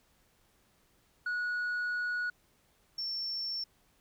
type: tone pair in turn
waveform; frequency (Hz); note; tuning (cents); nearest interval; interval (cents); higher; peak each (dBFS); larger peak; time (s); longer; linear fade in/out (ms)
sine; 1460 / 5427; F#6 / E8; -24 / +49; octave + major seventh; 2273; second; -28 / -32; first; 1.26-2.3 / 2.98-3.64; first; 5
effects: tanh soft clip ceiling -30 dBFS + pink hiss -69 dBFS RMS until 4 s